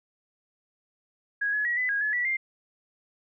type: tone with pitch steps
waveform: sine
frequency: 1654 / 1696 / 1915 / 2004 / 1641 / 1709 / 1952 / 2102 Hz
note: G#6 / G#6 / A#6 / B6 / G#6 / G#6 / B6 / C7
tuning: -8 / +36 / +46 / +25 / -21 / +49 / -21 / +7 cents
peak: -24 dBFS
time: 1.41-2.37 s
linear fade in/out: 10 ms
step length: 120 ms
effects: none